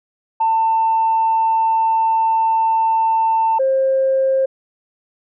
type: tone pair in turn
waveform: sine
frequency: 895 / 532.2 Hz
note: A5 / C5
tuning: +29 / +29 cents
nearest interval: major sixth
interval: 900 cents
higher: first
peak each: -12 dBFS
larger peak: neither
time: 0.4-3.59 / 3.59-4.46 s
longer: first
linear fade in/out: 10 ms
effects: tanh soft clip ceiling -8 dBFS